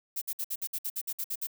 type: noise bursts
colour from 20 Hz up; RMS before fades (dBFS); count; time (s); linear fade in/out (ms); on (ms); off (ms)
violet; -33; 12; 0.16-1.471; 10; 57; 57
effects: none